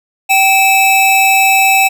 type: tone pair together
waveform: square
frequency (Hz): 775 / 2607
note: G5 / E7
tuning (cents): -20 / -20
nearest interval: octave + major sixth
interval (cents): 2100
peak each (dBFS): -11 / -10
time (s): 0.29-1.89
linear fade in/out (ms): 20
effects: none